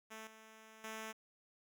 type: tone with level steps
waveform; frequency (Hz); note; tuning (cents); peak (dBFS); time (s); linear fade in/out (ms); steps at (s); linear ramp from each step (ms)
5% pulse; 220; A3; 0; -37 / -46 / -33; 0.1-1.13; 20; 0.27 / 0.84; 2
effects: none